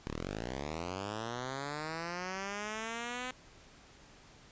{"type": "linear sweep", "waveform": "5% pulse", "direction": "up", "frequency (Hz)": [33.49, 255.9], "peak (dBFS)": -26, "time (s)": [0.07, 3.31], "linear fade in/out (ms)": 0, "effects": ["pink hiss -58 dBFS RMS until 4.51 s", "resampled to 16000 Hz"]}